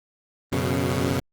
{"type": "chord", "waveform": "15% pulse", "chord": "F# suspended fourth", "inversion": "none", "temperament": "equal with one note detuned", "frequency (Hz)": [91.23, 123.47, 138.59], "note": ["F#2", "B2", "C#3"], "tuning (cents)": [-24, 0, 0], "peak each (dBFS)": -20, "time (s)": [0.52, 1.2], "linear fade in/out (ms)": 5, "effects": ["Opus 24 kbps"]}